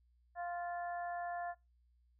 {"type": "harmonic tone", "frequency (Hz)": 349.2, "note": "F4", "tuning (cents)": 0, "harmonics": [2, 3, 4, 5], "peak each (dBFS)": [-39, -51, -53, -49], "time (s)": [0.35, 1.55], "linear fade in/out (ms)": 50, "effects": ["noise-tail reverb RT60 0.2 s tail -20 dB re dry", "added 60 Hz sine -68 dBFS peak until 2.19 s"]}